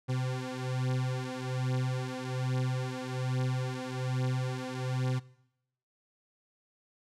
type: beating tone pair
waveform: 40% pulse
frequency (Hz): 127.6 / 128.8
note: C3 / C3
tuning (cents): -43 / -27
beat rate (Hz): 1.2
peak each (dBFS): -33 / -33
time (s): 0.08-5.2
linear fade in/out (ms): 20
effects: noise-tail reverb RT60 0.8 s tail -20 dB re dry + low-pass 8000 Hz 12 dB/octave